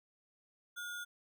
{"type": "tone with sample-and-hold", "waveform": "sine", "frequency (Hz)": 1433, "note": "F6", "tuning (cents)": 44, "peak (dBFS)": -40, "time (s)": [0.76, 1.05], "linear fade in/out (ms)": 20, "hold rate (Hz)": 4900, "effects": []}